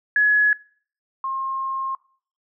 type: tone pair in turn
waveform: sine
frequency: 1690 / 1068.3 Hz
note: G#6 / C6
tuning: +30 / +36 cents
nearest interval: minor sixth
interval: 794 cents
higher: first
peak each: -14 / -23 dBFS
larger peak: first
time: 0.16-0.53 / 1.24-1.95 s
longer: second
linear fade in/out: 2 ms
effects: noise-tail reverb RT60 0.5 s tail -23 dB re dry